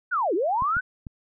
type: linear two-way sweep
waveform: sine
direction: down then up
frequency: 1545 to 308.6 to 1545 Hz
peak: -21 dBFS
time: 0.11-0.81 s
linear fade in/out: 20 ms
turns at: 0.34 s
type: clicks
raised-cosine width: 5 ms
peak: -24 dBFS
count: 3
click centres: 0.622 / 0.768 / 1.068 s
effects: none